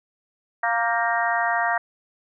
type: harmonic tone with a mistuned harmonic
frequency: 233.1 Hz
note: A#3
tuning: in tune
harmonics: 3 / 4 / 5 / 6 / 7 / 8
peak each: -24 / -27 / -29 / -31 / -28 / -26 dBFS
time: 0.63-1.78 s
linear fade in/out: 5 ms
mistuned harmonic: 7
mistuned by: -46 cents
effects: none